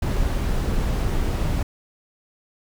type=noise; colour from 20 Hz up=brown; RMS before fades=-22 dBFS; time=0.02-1.63 s; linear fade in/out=5 ms; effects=none